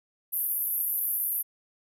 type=band-pass noise; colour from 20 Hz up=white; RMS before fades=-29 dBFS; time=0.32-1.43 s; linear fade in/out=20 ms; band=11000 to 14000 Hz; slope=96 dB/octave; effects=none